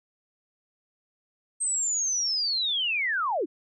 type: linear sweep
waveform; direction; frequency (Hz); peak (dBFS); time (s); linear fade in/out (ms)
sine; down; 8372 to 260.4; -24; 1.6-3.46; 20
effects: none